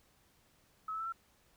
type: tone with pitch steps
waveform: sine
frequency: 1286 / 1307 / 1328.3 / 1349.9 Hz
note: E6 / E6 / E6 / E6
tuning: -43 / -15 / +13 / +41 cents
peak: -36 dBFS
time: 0.88-1.124 s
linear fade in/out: 5 ms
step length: 61 ms
effects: pink hiss -69 dBFS RMS until 1.56 s